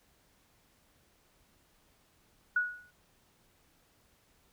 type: tone with exponential decay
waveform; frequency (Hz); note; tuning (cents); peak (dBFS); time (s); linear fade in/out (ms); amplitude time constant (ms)
sine; 1462; F#6; -21; -23; 2.56-2.91; 5; 75
effects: pink hiss -68 dBFS RMS until 4.52 s